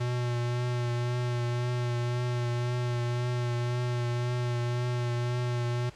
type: tone with vibrato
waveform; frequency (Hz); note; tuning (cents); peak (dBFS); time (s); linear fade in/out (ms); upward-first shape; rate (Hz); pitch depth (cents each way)
square; 121.5; B2; -28; -28; 0-5.9; 10; triangle; 1.9; 24
effects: pink hiss -53 dBFS RMS until 5.95 s + low-pass 6000 Hz 12 dB/octave